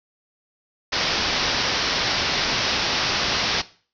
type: low-pass noise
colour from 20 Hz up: white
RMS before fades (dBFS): -23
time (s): 0.92-3.62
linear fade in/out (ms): 10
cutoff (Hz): 5700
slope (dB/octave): 96
effects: noise-tail reverb RT60 0.4 s tail -17 dB re dry